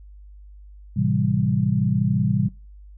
sine chord, A minor seventh, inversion none, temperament equal, 110 / 130.81 / 164.81 / 196 Hz, A2 / C3 / E3 / G3, 0 / 0 / 0 / 0 cents, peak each -24 / -22 / -25 / -23 dBFS, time 0.96-2.49 s, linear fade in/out 10 ms, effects noise-tail reverb RT60 0.3 s tail -23 dB re dry + added 50 Hz sine -41 dBFS peak until 2.97 s

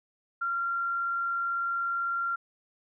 sine tone with vibrato, 1379 Hz, F6, 22 cents flat, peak -27 dBFS, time 0.41-2.36 s, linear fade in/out 10 ms, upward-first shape sine, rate 20 Hz, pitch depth 9 cents each way, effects none

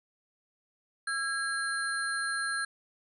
sine tone cluster, 1343 / 1636 / 4171 / 9580 Hz, E6 / G#6 / C8 / D9, +32 / -26 / -6 / +33 cents, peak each -37 / -31 / -39 / -39 dBFS, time 1.07-2.65 s, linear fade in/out 5 ms, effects none

